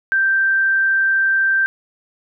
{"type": "tone", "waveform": "sine", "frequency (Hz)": 1568, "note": "G6", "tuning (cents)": 0, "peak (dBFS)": -13, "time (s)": [0.12, 1.66], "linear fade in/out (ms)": 0, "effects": []}